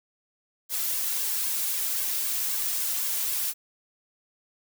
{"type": "noise with flanger", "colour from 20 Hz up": "blue", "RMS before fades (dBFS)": -28, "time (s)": [0.69, 3.54], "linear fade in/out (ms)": 50, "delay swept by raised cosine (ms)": [1.8, 3], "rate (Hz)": 3.8, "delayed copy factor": 0.8, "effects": []}